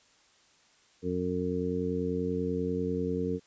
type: harmonic tone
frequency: 90.2 Hz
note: F#2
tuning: 44 cents flat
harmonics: 1 / 2 / 3 / 4 / 5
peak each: -38 / -34 / -34 / -38 / -32 dBFS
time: 1.02-3.4 s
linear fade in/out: 50 ms
effects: white hiss -63 dBFS RMS until 3.46 s + resampled to 16000 Hz